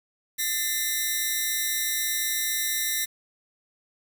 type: ring-modulated tone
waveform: 5% pulse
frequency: 1922 Hz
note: B6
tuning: 48 cents flat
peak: -11 dBFS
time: 0.38-3.06 s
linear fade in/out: 20 ms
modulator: 141 Hz
effects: 8-bit